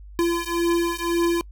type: beating tone pair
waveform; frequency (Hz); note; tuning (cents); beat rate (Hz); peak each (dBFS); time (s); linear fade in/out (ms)
square; 340 / 341.9; F4 / F4; -46 / -37; 1.9; -24; 0.19-1.41; 0
effects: noise-tail reverb RT60 0.1 s tail -26 dB re dry + added 50 Hz sine -39 dBFS peak until 1.51 s